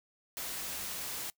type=noise; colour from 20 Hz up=white; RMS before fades=-39 dBFS; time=0.37-1.3 s; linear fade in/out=0 ms; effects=noise-tail reverb RT60 0.1 s tail -22 dB re dry